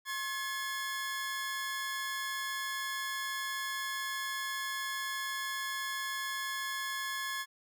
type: tone pair together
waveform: sawtooth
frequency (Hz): 1074 / 1704.9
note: C6 / G#6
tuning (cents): +45 / +45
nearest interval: minor sixth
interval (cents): 800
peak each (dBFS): -35 / -33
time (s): 0.05-7.46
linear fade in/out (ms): 50
effects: none